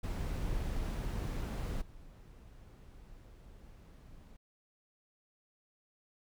brown noise with level steps, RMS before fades -36 / -54 dBFS, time 0.03-4.37 s, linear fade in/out 10 ms, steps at 1.81 s, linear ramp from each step 10 ms, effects none

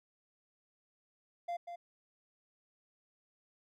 triangle tone with echo, 693 Hz, F5, 14 cents flat, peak -33 dBFS, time 1.48-1.57 s, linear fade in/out 10 ms, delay 190 ms, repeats 1, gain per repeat -7 dB, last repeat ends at 1.76 s, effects none

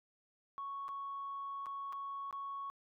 sine tone with dropouts, 1108.7 Hz, C#6, in tune, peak -39 dBFS, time 0.58-2.7 s, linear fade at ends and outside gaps 0 ms, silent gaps 0.882-0.889 / 1.659-1.666 / 1.925-1.93 / 2.31-2.327 s, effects tanh soft clip ceiling -35 dBFS

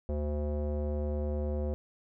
square tone with low-pass filter, 74.2 Hz, D2, 18 cents sharp, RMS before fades -32 dBFS, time 0.09-1.74 s, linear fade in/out 0 ms, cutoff 540 Hz, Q 3, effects none

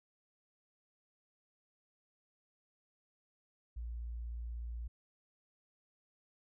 sine tone, 58.27 Hz, A#1, in tune, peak -39 dBFS, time 3.76-4.88 s, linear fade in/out 10 ms, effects none

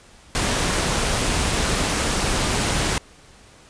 pink noise with amplitude modulation, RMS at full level -20 dBFS, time 0.35-2.98 s, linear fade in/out 0 ms, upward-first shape sine, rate 203 Hz, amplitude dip 30%, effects pink hiss -49 dBFS RMS until 3.69 s + resampled to 22050 Hz

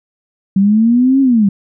sine linear two-way sweep, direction up then down, 190 to 275.1 to 190 Hz, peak -7 dBFS, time 0.56-1.49 s, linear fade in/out 5 ms, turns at 1.21 s, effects none

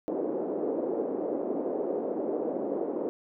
white band-pass noise, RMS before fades -31 dBFS, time 0.08-3.09 s, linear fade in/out 0 ms, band 290 to 500 Hz, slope 24 dB/octave, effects none

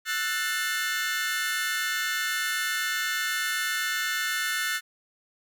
sawtooth chord, F# half-diminished seventh, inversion third, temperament just, 1332 / 1480 / 1776 / 2131 Hz, E6 / F#6 / A6 / C7, +18 / 0 / +16 / +31 cents, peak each -32 / -27 / -26 / -31 dBFS, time 0.05-4.81 s, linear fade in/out 50 ms, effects none

